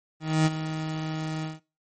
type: tone with ADSR envelope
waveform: 30% pulse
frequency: 157.2 Hz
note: D#3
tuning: 18 cents sharp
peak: -15 dBFS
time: 0.2-1.6 s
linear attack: 260 ms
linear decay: 30 ms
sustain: -11 dB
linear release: 170 ms
effects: noise-tail reverb RT60 0.3 s tail -20 dB re dry + MP3 32 kbps